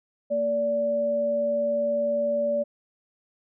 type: tone pair together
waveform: sine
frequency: 230 / 579.6 Hz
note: A#3 / D5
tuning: -23 / -23 cents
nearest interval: octave + major third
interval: 1600 cents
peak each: -33 / -22 dBFS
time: 0.3-2.64 s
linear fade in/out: 20 ms
effects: none